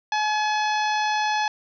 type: harmonic tone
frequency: 850 Hz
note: G#5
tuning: 40 cents sharp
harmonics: 1 / 2 / 3 / 4 / 5 / 6 / 7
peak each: -22 / -28 / -32 / -34 / -36 / -38 / -39 dBFS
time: 0.12-1.48 s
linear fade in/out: 2 ms
effects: none